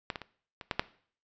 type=clicks; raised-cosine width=0.3 ms; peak=-16 / -20 / -25 / -25 / -13 / -9 dBFS; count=6; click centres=0.102 / 0.158 / 0.217 / 0.612 / 0.712 / 0.795 s; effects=noise-tail reverb RT60 0.5 s tail -18 dB re dry + resampled to 16000 Hz